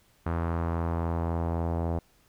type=tone with low-pass filter sweep; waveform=sawtooth; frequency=83.7 Hz; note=E2; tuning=27 cents sharp; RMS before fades=-29 dBFS; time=0.26-1.99 s; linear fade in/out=5 ms; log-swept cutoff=1300 to 730 Hz; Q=1.8; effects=pink hiss -64 dBFS RMS until 2.28 s